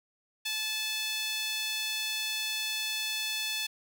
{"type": "tone with high-pass filter", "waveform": "sawtooth", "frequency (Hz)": 870, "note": "A5", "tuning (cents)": -20, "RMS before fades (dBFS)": -33, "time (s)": [0.45, 3.67], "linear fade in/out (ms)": 10, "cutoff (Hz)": 3100, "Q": 2.1, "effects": []}